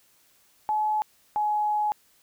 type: tone pair in turn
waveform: sine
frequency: 854 / 842.2 Hz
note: G#5 / G#5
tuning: +48 / +24 cents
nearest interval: unison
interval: 24 cents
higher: first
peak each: -22 / -22 dBFS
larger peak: neither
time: 0.69-1.02 / 1.36-1.92 s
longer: second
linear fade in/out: 0 ms
effects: white hiss -62 dBFS RMS until 2.22 s